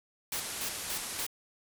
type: noise bursts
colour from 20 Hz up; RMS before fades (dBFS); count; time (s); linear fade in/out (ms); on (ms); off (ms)
white; -36; 4; 0.32-1.266; 2; 79; 210
type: low-pass noise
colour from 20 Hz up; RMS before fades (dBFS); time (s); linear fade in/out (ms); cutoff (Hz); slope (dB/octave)
white; -39; 0.32-1.25; 5; 12000; 48
effects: none